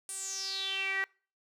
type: tone with band-pass filter sweep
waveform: sawtooth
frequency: 387.1 Hz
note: G4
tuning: 22 cents flat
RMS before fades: -35 dBFS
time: 0.09-1.04 s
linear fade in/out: 0 ms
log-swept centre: 9400 to 1800 Hz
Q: 7.5
effects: noise-tail reverb RT60 0.4 s tail -24 dB re dry